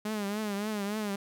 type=tone with vibrato; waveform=sawtooth; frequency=207.7 Hz; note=G#3; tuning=in tune; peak=-27 dBFS; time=0.05-1.16 s; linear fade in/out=5 ms; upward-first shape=triangle; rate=3.5 Hz; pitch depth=99 cents each way; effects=none